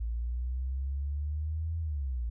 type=exponential two-way sweep; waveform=sine; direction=up then down; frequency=56 to 83 to 56 Hz; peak=-30 dBFS; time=0-2.3 s; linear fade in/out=10 ms; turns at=1.79 s; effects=none